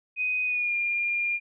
sine tone with pitch glide, 2500 to 2406 Hz, D#7 to D7, +8 to +41 cents, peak -24 dBFS, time 0.16-1.4 s, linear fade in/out 50 ms, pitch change -67 cents, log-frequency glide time 0.45-0.74 s, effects none

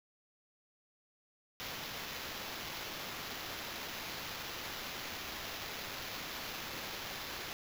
blue noise with sample-and-hold, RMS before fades -43 dBFS, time 1.6-7.53 s, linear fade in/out 0 ms, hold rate 8820 Hz, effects none

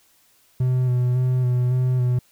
triangle tone with vibrato, 125.7 Hz, B2, 31 cents sharp, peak -15 dBFS, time 0.6-2.19 s, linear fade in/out 5 ms, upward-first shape square, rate 1.8 Hz, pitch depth 21 cents each way, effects white hiss -59 dBFS RMS until 2.31 s

